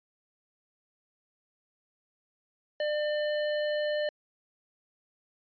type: tone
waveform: square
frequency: 599 Hz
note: D5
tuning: 34 cents sharp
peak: -28 dBFS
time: 2.8-4.09 s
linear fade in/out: 2 ms
effects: resampled to 11025 Hz